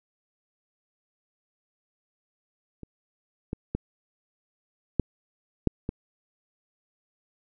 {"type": "clicks", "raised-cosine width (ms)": 3, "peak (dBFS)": [-27, -17, -14, -8, -7, -16], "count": 6, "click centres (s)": [2.833, 3.531, 3.75, 4.997, 5.673, 5.891], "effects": []}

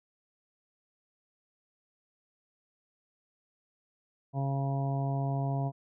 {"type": "harmonic tone", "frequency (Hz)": 137.4, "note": "C#3", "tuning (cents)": -15, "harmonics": [1, 2, 3, 4, 5, 6, 7], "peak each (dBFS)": [-29, -39, -44, -47, -37, -47, -44], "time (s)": [4.33, 5.72], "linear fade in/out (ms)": 50, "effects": []}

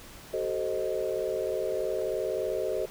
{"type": "chord", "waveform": "sine", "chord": "F# diminished seventh", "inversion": "none", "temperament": "equal with one note detuned", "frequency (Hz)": [379.7, 440, 523.3, 622.3], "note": ["F#4", "A4", "C5", "Eb5"], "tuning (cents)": [45, 0, 0, 0], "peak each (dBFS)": -33, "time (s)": [0.33, 2.86], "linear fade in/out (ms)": 10, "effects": ["pink hiss -48 dBFS RMS until 2.9 s"]}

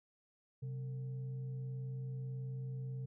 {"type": "tone with frequency modulation", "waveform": "sine", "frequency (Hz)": 130.81, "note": "C3", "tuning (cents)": 0, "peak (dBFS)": -39, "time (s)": [0.62, 3.06], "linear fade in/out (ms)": 10, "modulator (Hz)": 320, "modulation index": 0.26, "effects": []}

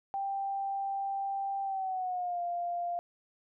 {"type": "tone with pitch glide", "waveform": "sine", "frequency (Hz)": [787, 697.1], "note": ["G5", "F5"], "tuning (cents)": [7, -3], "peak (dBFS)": -31, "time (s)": [0.14, 2.99], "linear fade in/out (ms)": 0, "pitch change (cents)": -210, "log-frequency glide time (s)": [1.63, 2.41], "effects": []}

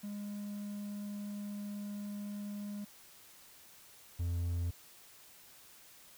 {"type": "tone pair in turn", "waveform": "triangle", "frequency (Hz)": [205, 86.19], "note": ["G#3", "F2"], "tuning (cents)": [-22, -22], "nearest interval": "octave + minor third", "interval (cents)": 1500, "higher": "first", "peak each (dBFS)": [-37, -30], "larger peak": "second", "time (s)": [[0.03, 2.85], [4.19, 4.71]], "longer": "first", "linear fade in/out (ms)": 10, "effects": ["white hiss -58 dBFS RMS until 6.17 s"]}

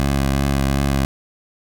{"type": "tone with vibrato", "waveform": "15% pulse", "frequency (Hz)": 68.7, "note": "C#2", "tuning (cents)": -15, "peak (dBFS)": -10, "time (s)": [0, 1.05], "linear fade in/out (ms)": 0, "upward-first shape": "triangle", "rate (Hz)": 2.7, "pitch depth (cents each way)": 30, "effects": []}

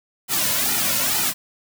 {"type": "noise with flanger", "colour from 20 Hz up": "white", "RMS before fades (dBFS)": -21, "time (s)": [0.28, 1.34], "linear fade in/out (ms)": 50, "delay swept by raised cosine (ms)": [1.8, 2.58], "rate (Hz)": 2.2, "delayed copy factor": -0.85, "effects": []}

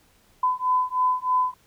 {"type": "beating tone pair", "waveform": "sine", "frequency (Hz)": [1008, 1011.2], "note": ["B5", "B5"], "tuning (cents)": [35, 41], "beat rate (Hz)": 3.2, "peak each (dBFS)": -23, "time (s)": [0.43, 1.54], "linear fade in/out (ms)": 5, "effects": ["pink hiss -60 dBFS RMS until 1.66 s"]}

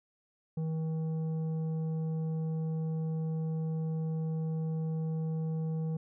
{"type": "tone with tanh clipping", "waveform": "triangle", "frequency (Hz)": 159.8, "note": "D#3", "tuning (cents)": 47, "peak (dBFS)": -32, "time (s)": [0.57, 5.97], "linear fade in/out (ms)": 5, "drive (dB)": 12, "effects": []}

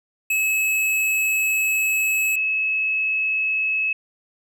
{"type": "tone pair in turn", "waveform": ["square", "sine"], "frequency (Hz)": [2584, 2584], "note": ["E7", "E7"], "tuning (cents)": [-35, -35], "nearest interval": "unison", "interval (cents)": 0, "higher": "neither", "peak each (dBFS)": [-19, -19], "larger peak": "neither", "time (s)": [[0.3, 2.36], [2.36, 3.93]], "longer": "first", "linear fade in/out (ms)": 5, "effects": []}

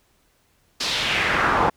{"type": "noise with band-pass filter sweep", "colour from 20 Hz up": "brown", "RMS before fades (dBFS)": -21, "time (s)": [0.8, 1.7], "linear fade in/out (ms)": 10, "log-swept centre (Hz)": [4900, 900], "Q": 2.1, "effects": ["pink hiss -63 dBFS RMS until 1.76 s"]}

